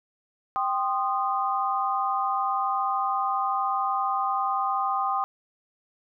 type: chord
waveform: sine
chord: C minor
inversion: second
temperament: equal with one note detuned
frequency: 784 / 1046.5 / 1233.8 Hz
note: G5 / C6 / Eb6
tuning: 0 / 0 / -15 cents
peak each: -27 / -29 / -27 dBFS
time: 0.56-5.24 s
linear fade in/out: 0 ms
effects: none